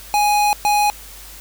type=tone bursts at uneven times; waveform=square; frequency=830.6 Hz; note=G#5; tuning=in tune; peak=-14 dBFS; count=2; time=0.14-0.53 / 0.65-0.9 s; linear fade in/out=0 ms; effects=added 50 Hz sine -41 dBFS peak until 1.4 s + white hiss -39 dBFS RMS until 1.4 s